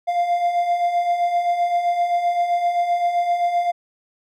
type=beating tone pair; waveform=triangle; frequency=692 / 699.7 Hz; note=F5 / F5; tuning=-16 / +3 cents; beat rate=7.7 Hz; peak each=-24 / -16 dBFS; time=0.07-3.72 s; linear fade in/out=20 ms; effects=none